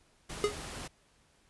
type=noise; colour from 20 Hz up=pink; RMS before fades=-42 dBFS; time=0.29-0.88 s; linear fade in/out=10 ms
type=tone with exponential decay; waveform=square; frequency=415.3 Hz; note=G#4; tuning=in tune; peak=-22 dBFS; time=0.44-0.57 s; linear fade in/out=0 ms; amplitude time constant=28 ms
effects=pink hiss -67 dBFS RMS until 1.49 s + resampled to 24000 Hz